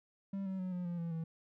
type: tone with pitch steps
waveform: triangle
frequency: 196 / 190.09 / 184.36 / 178.8 / 173.41 / 168.18 / 163.11 Hz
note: G3 / F#3 / F#3 / F3 / F3 / E3 / E3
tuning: 0 / +47 / -6 / +41 / -12 / +35 / -18 cents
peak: -34 dBFS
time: 0.33-1.24 s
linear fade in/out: 5 ms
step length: 130 ms
effects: none